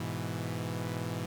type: chord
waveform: sawtooth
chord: E major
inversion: first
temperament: equal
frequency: 103.83 / 123.47 / 164.81 Hz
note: G#2 / B2 / E3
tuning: 0 / 0 / 0 cents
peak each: -34 dBFS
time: 0-1.26 s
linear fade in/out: 5 ms
effects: none